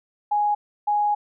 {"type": "tone bursts at uneven times", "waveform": "sine", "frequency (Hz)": 830.6, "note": "G#5", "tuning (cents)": 0, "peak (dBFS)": -18, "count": 2, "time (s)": [[0.31, 0.55], [0.87, 1.15]], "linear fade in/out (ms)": 10, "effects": []}